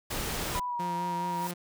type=noise; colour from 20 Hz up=pink; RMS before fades=-33 dBFS; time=0.1-0.6 s; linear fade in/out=10 ms
type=tone with pitch glide; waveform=sine; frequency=987.8 to 948.1 Hz; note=B5 to A#5; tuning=0 to +29 cents; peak=-30 dBFS; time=0.55-1.47 s; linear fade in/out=0 ms; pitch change=-71 cents; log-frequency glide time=0.67-0.8 s
type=tone with vibrato; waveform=sawtooth; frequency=174.61 Hz; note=F3; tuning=in tune; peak=-31 dBFS; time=0.79-1.54 s; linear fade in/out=10 ms; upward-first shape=sine; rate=4.7 Hz; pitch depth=20 cents each way
type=noise with exponential growth; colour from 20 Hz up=white; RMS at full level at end=-38 dBFS; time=1.08-1.51 s; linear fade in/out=0 ms; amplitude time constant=92 ms
effects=none